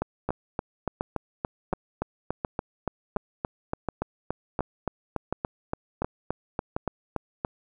two click trains, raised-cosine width 1 ms, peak -13 / -13 dBFS, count 27 / 10, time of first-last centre 0.02-7.449 / 0.29-6.765 s, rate 3.5 / 1.39 Hz, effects none

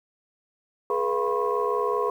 sine tone cluster, 419.6 / 485.3 / 689 / 993 / 1080 Hz, G#4 / B4 / F5 / B5 / C#6, +18 / -30 / -24 / +9 / -45 cents, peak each -26 / -27 / -34 / -30 / -28 dBFS, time 0.9-2.1 s, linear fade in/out 2 ms, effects tanh soft clip ceiling -12 dBFS + 9-bit

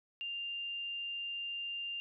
sine tone, 2794 Hz, F7, in tune, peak -37 dBFS, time 0.21-2 s, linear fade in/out 0 ms, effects none

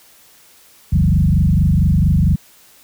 sine tone with frequency modulation, 117.6 Hz, A#2, 16 cents sharp, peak -10 dBFS, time 0.92-2.36 s, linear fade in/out 10 ms, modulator 24.4 Hz, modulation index 2.8, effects white hiss -48 dBFS RMS until 2.83 s

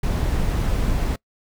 brown noise, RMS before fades -21 dBFS, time 0.03-1.16 s, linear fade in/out 5 ms, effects noise-tail reverb RT60 0.1 s tail -23 dB re dry

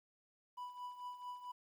triangle tone with tremolo, 987.8 Hz, B5, in tune, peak -40 dBFS, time 0.57-1.52 s, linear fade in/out 10 ms, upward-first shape triangle, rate 4.5 Hz, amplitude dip 75%, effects 12-bit

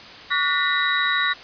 sine tone cluster, 1137 / 1451 / 1818 / 1971 / 3833 Hz, C#6 / F#6 / A#6 / B6 / A#7, +44 / -34 / -44 / -4 / +47 cents, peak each -25 dBFS, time 0.3-1.34 s, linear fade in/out 20 ms, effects white hiss -40 dBFS RMS until 1.43 s + resampled to 11025 Hz

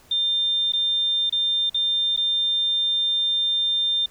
sine tone with dropouts, 3600 Hz, A7, 39 cents sharp, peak -19 dBFS, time 0.11-4.06 s, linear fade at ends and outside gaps 5 ms, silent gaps 0.722-0.734 / 1.297-1.324 / 1.697-1.744 / 2.164-2.174 s, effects pink hiss -53 dBFS RMS until 4.1 s

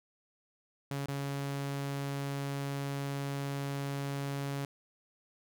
sawtooth tone with dropouts, 139.8 Hz, C#3, 15 cents sharp, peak -30 dBFS, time 0.91-4.65 s, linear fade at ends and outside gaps 2 ms, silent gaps 1.059-1.084 s, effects none

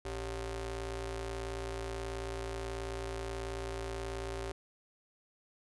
sawtooth ring-modulated tone, 167.5 Hz, E3, 28 cents sharp, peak -30 dBFS, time 0.05-4.52 s, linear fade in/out 5 ms, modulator 222 Hz, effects resampled to 24000 Hz

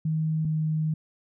sine tone pair in turn, 157.6 / 156.24 Hz, D#3 / D#3, +23 / +8 cents, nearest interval unison, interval 15 cents, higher first, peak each -23 dBFS, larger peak neither, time 0.05-0.45 / 0.45-0.94 s, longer second, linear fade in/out 5 ms, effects none

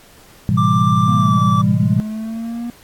sine chord, A minor seventh, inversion none, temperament equal with one note detuned, 110 / 128.19 / 164.81 / 196 Hz, A2 / C3 / E3 / G3, 0 / -35 / 0 / 0 cents, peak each -18 dBFS, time 0.49-2 s, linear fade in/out 0 ms
triangle tone with pitch glide, 1180 to 1160.4 Hz, D6 to D6, +8 to -21 cents, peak -14 dBFS, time 0.57-1.62 s, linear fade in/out 10 ms, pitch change -29 cents, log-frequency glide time 1.18-1.3 s
triangle linear two-way sweep, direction down then up, 238.9 to 193.2 to 238.9 Hz, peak -20 dBFS, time 1.08-2.7 s, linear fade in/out 0 ms, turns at 1.5 s
effects pink hiss -46 dBFS RMS until 2.83 s + AAC 64 kbps

